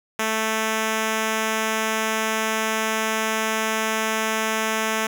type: tone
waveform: 5% pulse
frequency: 220 Hz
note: A3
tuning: in tune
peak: -10 dBFS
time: 0.19-5.07 s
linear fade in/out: 5 ms
effects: none